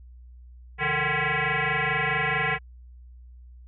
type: tone with frequency modulation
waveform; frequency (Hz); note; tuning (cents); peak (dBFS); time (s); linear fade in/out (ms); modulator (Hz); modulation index
sine; 138.7; C#3; +1; -22; 0.78-2.59; 50; 302; 7.8
effects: added 61 Hz sine -44 dBFS peak until 3.67 s